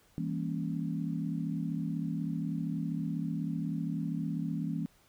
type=chord; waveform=sine; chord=E diminished seventh; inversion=none; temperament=equal with one note detuned; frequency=164.81 / 200.6 / 233.1 / 277.2 Hz; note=E3 / G3 / Bb3 / Db4; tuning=0 / +40 / 0 / 0 cents; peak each=-34 / -39 / -38 / -38 dBFS; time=0.18-4.86 s; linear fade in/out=0 ms; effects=pink hiss -65 dBFS RMS until 5.08 s